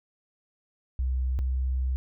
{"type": "tone pair in turn", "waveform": "sine", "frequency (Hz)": [64, 64.48], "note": ["C2", "C2"], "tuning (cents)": [-38, -25], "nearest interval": "unison", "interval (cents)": 13, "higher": "second", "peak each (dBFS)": -24, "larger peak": "neither", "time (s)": [[0.99, 1.39], [1.39, 1.96]], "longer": "second", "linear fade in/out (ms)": 0, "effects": []}